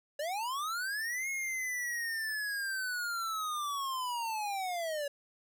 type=linear two-way sweep; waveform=square; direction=up then down; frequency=562 to 2176 to 562 Hz; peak=-34 dBFS; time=0.19-5.08 s; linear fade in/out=5 ms; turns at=1.29 s; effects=none